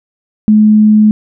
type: tone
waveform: sine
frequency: 213.5 Hz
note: G#3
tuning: 48 cents sharp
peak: -3 dBFS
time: 0.48-1.11 s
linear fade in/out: 0 ms
effects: none